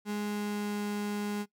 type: tone with pitch glide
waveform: 35% pulse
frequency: 207.7 to 206.5 Hz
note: G#3 to G#3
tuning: 0 to -10 cents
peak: -30 dBFS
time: 0.05-1.46 s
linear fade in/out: 50 ms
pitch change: -10 cents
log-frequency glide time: 0.21-0.82 s
effects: noise-tail reverb RT60 0.1 s tail -20 dB re dry